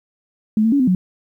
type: tone with pitch steps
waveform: sine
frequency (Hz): 215.8 / 224.7 / 282.4 / 255.4 / 183.3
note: A3 / A3 / C#4 / C4 / F#3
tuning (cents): -33 / +37 / +32 / -42 / -16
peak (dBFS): -12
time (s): 0.57-0.95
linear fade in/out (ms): 2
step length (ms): 76
effects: 9-bit